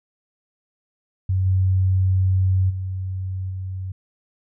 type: tone with level steps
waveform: sine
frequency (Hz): 93.9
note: F#2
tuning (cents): +26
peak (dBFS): -17 / -15 / -24 / -26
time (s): 1.29-3.92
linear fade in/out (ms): 5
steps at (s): 1.45 / 2.69 / 3.49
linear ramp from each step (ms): 20
effects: none